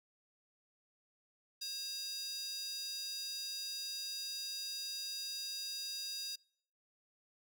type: tone with high-pass filter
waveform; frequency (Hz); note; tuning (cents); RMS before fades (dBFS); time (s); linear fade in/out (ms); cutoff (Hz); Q
square; 539; C#5; -49; -42; 1.61-6.36; 10; 4700; 5
effects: noise-tail reverb RT60 0.6 s tail -26 dB re dry